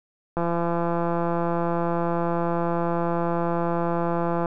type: click train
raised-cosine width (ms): 1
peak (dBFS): -12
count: 696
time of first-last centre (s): 0.37-4.458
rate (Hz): 170
effects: none